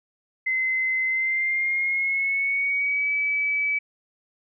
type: tone with pitch glide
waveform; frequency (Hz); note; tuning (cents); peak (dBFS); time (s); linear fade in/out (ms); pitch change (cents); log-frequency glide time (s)
sine; 2055 to 2293; C7 to D7; -32 to -42; -21; 0.46-3.79; 10; +190; 1.06-3.11
effects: none